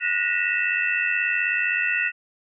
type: tone cluster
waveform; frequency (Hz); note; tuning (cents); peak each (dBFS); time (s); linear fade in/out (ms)
sine; 1460 / 1859 / 1938 / 2602 / 2698; F#6 / A#6 / B6 / E7 / E7; -24 / -5 / -33 / -23 / +40; -27; 0-2.12; 50
effects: none